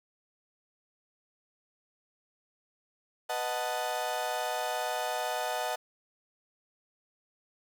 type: chord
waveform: 35% pulse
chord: B dominant seventh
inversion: none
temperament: equal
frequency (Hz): 493.9 / 622.3 / 740 / 880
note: B4 / D#5 / F#5 / A5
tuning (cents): 0 / 0 / 0 / 0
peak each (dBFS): -38 / -34 / -33 / -35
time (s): 3.29-5.76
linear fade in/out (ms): 10
effects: none